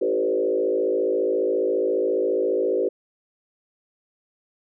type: tone with frequency modulation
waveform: sine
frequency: 440 Hz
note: A4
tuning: in tune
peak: -19 dBFS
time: 0.01-2.89 s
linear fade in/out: 10 ms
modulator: 54.6 Hz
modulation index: 1.8
effects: none